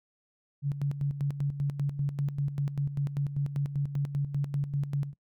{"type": "tone with tremolo", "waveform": "sine", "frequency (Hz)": 141.7, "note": "C#3", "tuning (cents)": 38, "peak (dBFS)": -25, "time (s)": [0.62, 5.14], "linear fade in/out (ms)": 50, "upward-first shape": "square", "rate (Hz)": 5.1, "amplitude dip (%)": 65, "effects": ["noise-tail reverb RT60 0.1 s tail -22 dB re dry"]}